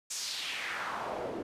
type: noise with band-pass filter sweep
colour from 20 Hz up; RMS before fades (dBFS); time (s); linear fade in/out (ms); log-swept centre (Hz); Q
pink; -37; 0.1-1.43; 10; 7200 to 350; 2.2
effects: resampled to 32000 Hz